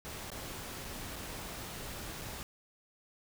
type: noise with dropouts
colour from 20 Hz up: pink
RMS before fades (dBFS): -43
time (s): 0.05-2.43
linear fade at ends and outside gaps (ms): 0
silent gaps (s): 0.302-0.317 / 0.847-0.851 / 1.159-1.163 / 2.213-2.217
effects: none